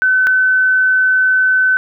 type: tone pair in turn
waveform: sine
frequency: 1517 / 1517 Hz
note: F#6 / F#6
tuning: +43 / +43 cents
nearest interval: unison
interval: 0 cents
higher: neither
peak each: -9 dBFS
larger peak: neither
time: 0.02-0.27 / 0.27-1.77 s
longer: second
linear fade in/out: 0 ms
effects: none